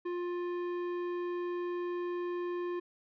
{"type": "tone with tanh clipping", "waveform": "triangle", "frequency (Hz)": 352.2, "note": "F4", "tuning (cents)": 15, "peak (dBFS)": -35, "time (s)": [0.05, 2.8], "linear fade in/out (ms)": 10, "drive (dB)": 17, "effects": []}